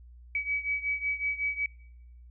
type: beating tone pair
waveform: sine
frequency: 2277 / 2282.4 Hz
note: C#7 / C#7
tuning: +46 / +50 cents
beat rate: 5.4 Hz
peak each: -30 / -33 dBFS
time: 0.35-1.66 s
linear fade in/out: 2 ms
effects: noise-tail reverb RT60 1.0 s tail -26 dB re dry + added 60 Hz sine -48 dBFS peak until 2.3 s

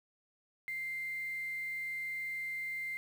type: tone with quantisation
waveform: sine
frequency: 2093 Hz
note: C7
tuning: in tune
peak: -36 dBFS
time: 0.68-2.97 s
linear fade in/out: 0 ms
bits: 9
effects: none

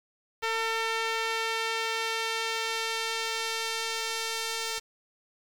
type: tone with band-pass filter sweep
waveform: sawtooth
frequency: 450.7 Hz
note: A4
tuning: 42 cents sharp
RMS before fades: -31 dBFS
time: 0.42-4.8 s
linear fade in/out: 20 ms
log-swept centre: 2100 to 5400 Hz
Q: 0.75
effects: 8-bit

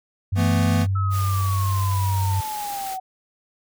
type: tone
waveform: sine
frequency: 96.5 Hz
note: G2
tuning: 27 cents flat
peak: -19 dBFS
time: 0.32-2.41 s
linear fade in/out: 10 ms
type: chord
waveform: square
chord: E suspended fourth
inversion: none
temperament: equal with one note detuned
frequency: 166.34 / 220 / 246.9 Hz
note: E3 / A3 / B3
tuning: +16 / 0 / 0 cents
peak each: -24 / -25 / -25 dBFS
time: 0.35-0.87 s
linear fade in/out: 50 ms
type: exponential sweep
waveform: sine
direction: down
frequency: 1315 to 748 Hz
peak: -27 dBFS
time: 0.95-3 s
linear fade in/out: 10 ms
type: noise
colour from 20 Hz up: white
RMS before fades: -35 dBFS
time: 1.1-2.98 s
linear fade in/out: 50 ms
effects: none

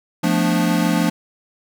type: chord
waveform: square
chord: B half-diminished seventh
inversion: second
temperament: equal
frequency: 174.61 / 220 / 246.9 / 293.7 Hz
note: F3 / A3 / B3 / D4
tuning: 0 / 0 / 0 / 0 cents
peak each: -20 / -22 / -25 / -22 dBFS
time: 0.23-1.1 s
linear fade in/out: 10 ms
effects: none

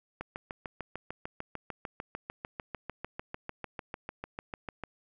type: click train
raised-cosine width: 0.5 ms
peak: -22 dBFS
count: 32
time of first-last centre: 0.21-4.837 s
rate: 6.7 Hz
effects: none

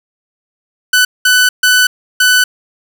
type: tone bursts at uneven times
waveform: sawtooth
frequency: 1497 Hz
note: F#6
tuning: 20 cents sharp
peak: -3 dBFS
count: 4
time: 0.93-1.05 / 1.25-1.49 / 1.63-1.87 / 2.2-2.44 s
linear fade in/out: 5 ms
effects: none

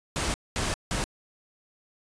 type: noise bursts at uneven times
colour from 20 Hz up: pink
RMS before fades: -28 dBFS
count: 3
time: 0.16-0.34 / 0.56-0.74 / 0.91-1.04 s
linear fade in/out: 0 ms
effects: resampled to 22050 Hz

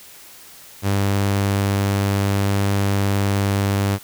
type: tone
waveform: sawtooth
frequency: 99.5 Hz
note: G2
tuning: 26 cents sharp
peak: -13 dBFS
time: 0.82-3.99 s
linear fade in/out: 50 ms
effects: white hiss -43 dBFS RMS until 4.03 s

